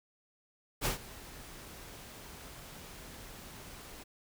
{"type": "noise with ADSR envelope", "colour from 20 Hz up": "pink", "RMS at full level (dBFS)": -30, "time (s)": [0.81, 4.04], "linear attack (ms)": 45, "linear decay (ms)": 120, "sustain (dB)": -19, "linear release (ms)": 16, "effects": []}